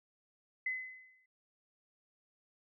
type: tone with exponential decay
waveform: sine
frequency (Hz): 2031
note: B6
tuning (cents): +48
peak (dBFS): -31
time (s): 0.66-1.26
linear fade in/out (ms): 5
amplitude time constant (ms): 130
effects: none